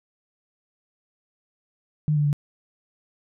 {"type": "tone with pitch steps", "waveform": "sine", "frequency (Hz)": [151.6, 147.5, 145.3], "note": ["D#3", "D3", "D3"], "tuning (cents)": [-45, 8, -18], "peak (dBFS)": -18, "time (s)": [2.08, 2.329], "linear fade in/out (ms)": 0, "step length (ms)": 83, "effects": []}